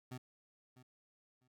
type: tone with echo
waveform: 25% pulse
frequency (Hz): 126.7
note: B2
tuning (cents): +45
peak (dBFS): -40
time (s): 0.11-0.18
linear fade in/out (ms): 10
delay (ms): 650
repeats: 2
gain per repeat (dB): -15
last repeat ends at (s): 1.48
effects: none